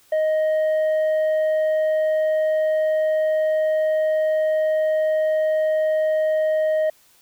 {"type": "tone with tanh clipping", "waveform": "sine", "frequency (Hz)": 624, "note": "D#5", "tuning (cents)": 5, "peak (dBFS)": -18, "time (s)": [0.12, 6.9], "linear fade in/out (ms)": 5, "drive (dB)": 4, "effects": ["white hiss -56 dBFS RMS until 7.21 s"]}